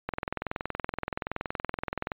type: click train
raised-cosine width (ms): 0.5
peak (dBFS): -15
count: 44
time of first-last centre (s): 0.09-2.118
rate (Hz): 21.2
effects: resampled to 8000 Hz

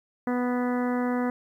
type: harmonic tone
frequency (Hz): 246.9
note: B3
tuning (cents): 0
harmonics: 1 / 2 / 3 / 4 / 5 / 6 / 7 / 8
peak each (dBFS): -25 / -31 / -35 / -37 / -39 / -41 / -42 / -43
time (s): 0.27-1.3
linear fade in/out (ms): 2
effects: 10-bit

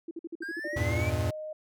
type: tone bursts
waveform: sine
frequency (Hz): 333.4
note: E4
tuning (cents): +20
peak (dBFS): -34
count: 12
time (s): 0.08-1.002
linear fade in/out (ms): 5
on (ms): 31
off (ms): 50
type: exponential sweep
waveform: triangle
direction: up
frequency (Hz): 1568 to 2360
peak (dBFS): -33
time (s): 0.42-1.1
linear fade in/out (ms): 5
type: tone with pitch glide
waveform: sine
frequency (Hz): 592 to 617.9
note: D5 to D#5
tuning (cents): +14 to -12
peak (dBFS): -35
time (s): 0.64-1.53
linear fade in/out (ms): 5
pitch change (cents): +74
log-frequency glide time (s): 0.89-1.09
type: chord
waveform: square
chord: E diminished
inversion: none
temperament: equal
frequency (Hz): 82.41 / 98 / 116.54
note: E2 / G2 / Bb2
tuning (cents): 0 / 0 / 0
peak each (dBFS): -32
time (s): 0.76-1.31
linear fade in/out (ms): 10
effects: none

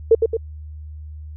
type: tone with echo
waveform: sine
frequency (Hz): 452.3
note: A4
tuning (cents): +48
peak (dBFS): -7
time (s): 0.11-0.15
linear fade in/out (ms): 5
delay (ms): 110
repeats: 2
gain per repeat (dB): -5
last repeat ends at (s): 0.37
effects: added 76 Hz sine -32 dBFS peak until 1.36 s

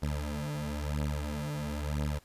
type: beating tone pair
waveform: 20% pulse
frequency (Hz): 73.42 / 74.42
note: D2 / D2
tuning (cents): 0 / +24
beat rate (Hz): 1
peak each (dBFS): -30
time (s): 0.02-2.19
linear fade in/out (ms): 10
effects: pink hiss -62 dBFS RMS until 2.24 s + resampled to 32000 Hz

